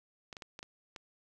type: clicks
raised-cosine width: 0.2 ms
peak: -27 dBFS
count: 6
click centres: 0.328 / 0.368 / 0.422 / 0.591 / 0.629 / 0.962 s
effects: none